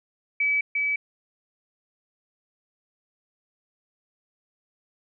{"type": "tone with echo", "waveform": "sine", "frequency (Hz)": 2291, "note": "D7", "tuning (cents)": -44, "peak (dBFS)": -20, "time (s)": [0.4, 0.61], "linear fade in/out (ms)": 5, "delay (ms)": 350, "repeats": 1, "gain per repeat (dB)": -2, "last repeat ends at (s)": 0.96, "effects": []}